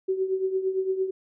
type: tone with tremolo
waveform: sine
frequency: 379.3 Hz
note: F#4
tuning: 43 cents sharp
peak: -20 dBFS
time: 0.08-1.11 s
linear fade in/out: 10 ms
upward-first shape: triangle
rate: 8.8 Hz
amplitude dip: 75%
effects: none